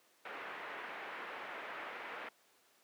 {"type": "low-pass noise", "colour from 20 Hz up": "white", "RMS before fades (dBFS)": -45, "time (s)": [0.25, 2.29], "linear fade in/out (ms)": 5, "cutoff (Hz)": 2200, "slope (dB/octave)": 24, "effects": ["pink hiss -68 dBFS RMS until 2.83 s", "high-pass 400 Hz 12 dB/octave"]}